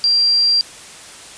sine tone, 4740 Hz, D8, 15 cents sharp, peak -11 dBFS, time 0.04-0.61 s, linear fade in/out 0 ms, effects white hiss -37 dBFS RMS until 1.37 s + resampled to 22050 Hz

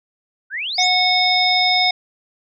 sine exponential sweep, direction up, 1459 to 7902 Hz, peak -22 dBFS, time 0.5-0.88 s, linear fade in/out 50 ms
harmonic tone, 732 Hz, F#5, 19 cents flat, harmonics 1 / 3 / 5 / 7, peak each -19 / -19 / -19 / -19 dBFS, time 0.78-1.91 s, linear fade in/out 5 ms
effects none

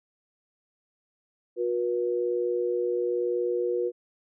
sine tone pair together, 361.2 / 482.2 Hz, F#4 / B4, -42 / -41 cents, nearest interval perfect fourth, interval 501 cents, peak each -27 dBFS, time 1.56-3.92 s, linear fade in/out 50 ms, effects none

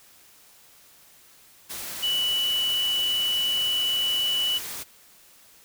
sine tone in noise, 2960 Hz, F#7, in tune, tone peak -22 dBFS, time 2.02-4.59 s, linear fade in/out 20 ms, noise white, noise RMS -35 dBFS, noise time 1.69-4.84 s, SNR +10 dB, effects white hiss -54 dBFS RMS until 5.64 s

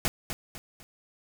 pink noise with echo, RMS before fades -26 dBFS, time 0.05-0.08 s, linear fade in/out 0 ms, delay 250 ms, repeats 3, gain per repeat -8 dB, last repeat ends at 0.83 s, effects none

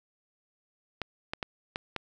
clicks, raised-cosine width 0.3 ms, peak -16 dBFS, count 5, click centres 1.017 / 1.335 / 1.428 / 1.759 / 1.963 s, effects none

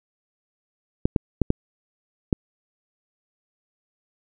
clicks, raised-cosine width 3 ms, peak -5 dBFS, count 5, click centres 1.055 / 1.162 / 1.417 / 1.504 / 2.328 s, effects none

